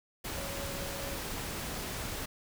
sine tone in noise, 556 Hz, C#5, 5 cents sharp, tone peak -43 dBFS, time 0.37-1.17 s, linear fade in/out 10 ms, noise pink, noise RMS -38 dBFS, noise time 0.24-2.26 s, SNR -8 dB, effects none

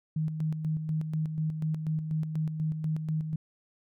sine tone with tremolo, 156.6 Hz, D#3, 11 cents sharp, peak -26 dBFS, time 0.16-3.36 s, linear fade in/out 5 ms, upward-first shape square, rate 4.1 Hz, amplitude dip 50%, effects none

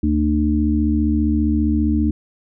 harmonic tone, 75 Hz, D2, 37 cents sharp, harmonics 1 / 3 / 4, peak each -19 / -19 / -19 dBFS, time 0.03-2.11 s, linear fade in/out 5 ms, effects none

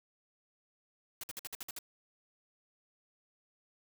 white noise bursts, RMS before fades -42 dBFS, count 8, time 1.21-1.788 s, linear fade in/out 2 ms, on 25 ms, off 54 ms, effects none

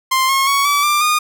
sawtooth tone with pitch steps, 1049 / 1081.6 / 1115.2 / 1149.9 / 1185.7 / 1222.5 Hz, C6 / C#6 / C#6 / D6 / D6 / D#6, +4 / -43 / +10 / -37 / +16 / -31 cents, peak -9 dBFS, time 0.11-1.19 s, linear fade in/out 10 ms, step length 180 ms, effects none

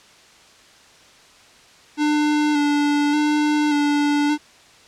square tone with vibrato, 295.3 Hz, D4, 10 cents sharp, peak -17 dBFS, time 1.97-4.38 s, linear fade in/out 50 ms, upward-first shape square, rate 0.86 Hz, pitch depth 22 cents each way, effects white hiss -49 dBFS RMS until 4.87 s + low-pass 6000 Hz 12 dB/octave

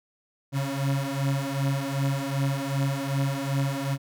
35% pulse beating tone pair, 136.6 / 139.2 Hz, C#3 / C#3, -25 / +8 cents, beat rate 2.6 Hz, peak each -26 dBFS, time 0.52-3.98 s, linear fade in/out 50 ms, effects none

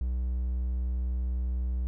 triangle tone, 62 Hz, B1, 7 cents sharp, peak -25 dBFS, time 0.01-1.87 s, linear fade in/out 0 ms, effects none

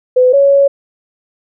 sine tone pair in turn, 505 / 557.7 Hz, B4 / C#5, +39 / +10 cents, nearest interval major second, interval 171 cents, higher second, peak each -5 dBFS, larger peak neither, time 0.16-0.33 / 0.33-0.68 s, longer second, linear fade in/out 10 ms, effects none

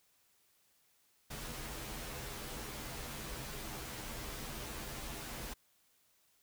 pink noise with comb filter, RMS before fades -44 dBFS, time 1.3-5.54 s, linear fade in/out 10 ms, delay 11 ms, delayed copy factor -0.7, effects white hiss -72 dBFS RMS until 6.42 s

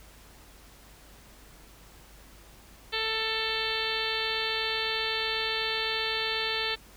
harmonic tone, 443 Hz, A4, 12 cents sharp, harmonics 1 / 2 / 3 / 4 / 5 / 6 / 7 / 8 / 9 / 10, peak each -36 / -39 / -39 / -35 / -38 / -36 / -36 / -35 / -37 / -38 dBFS, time 2.92-6.76 s, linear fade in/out 20 ms, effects added 50 Hz sine -54 dBFS peak until 6.96 s + pink hiss -54 dBFS RMS until 6.96 s

